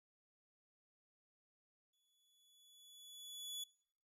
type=tone with exponential growth; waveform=sawtooth; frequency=3417 Hz; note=G#7; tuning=49 cents sharp; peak=-39 dBFS; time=1.93-3.64 s; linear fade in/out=5 ms; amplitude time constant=370 ms; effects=noise-tail reverb RT60 0.7 s tail -25 dB re dry + resampled to 32000 Hz